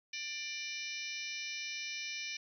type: harmonic tone with a mistuned harmonic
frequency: 591 Hz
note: D5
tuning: 11 cents sharp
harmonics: 3 / 4 / 5 / 6 / 7 / 8 / 9 / 10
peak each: -52 / -41 / -48 / -50 / -50 / -54 / -47 / -48 dBFS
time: 0.13-2.37 s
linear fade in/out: 5 ms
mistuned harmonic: 6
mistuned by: +57 cents
effects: 12-bit